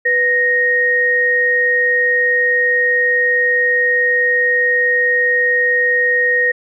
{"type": "tone pair together", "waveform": "sine", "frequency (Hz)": [493.9, 1864.7], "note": ["B4", "A#6"], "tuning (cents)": [0, 0], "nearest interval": "octave + major seventh", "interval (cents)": 2300, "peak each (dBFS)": [-19, -12], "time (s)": [0.05, 6.52], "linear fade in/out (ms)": 10, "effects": []}